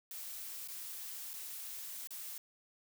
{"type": "noise with dropouts", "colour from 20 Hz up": "blue", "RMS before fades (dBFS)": -45, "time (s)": [0.11, 2.38], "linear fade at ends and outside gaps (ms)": 2, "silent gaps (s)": [[0.676, 0.684], [1.334, 1.338], [2.073, 2.106]], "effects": []}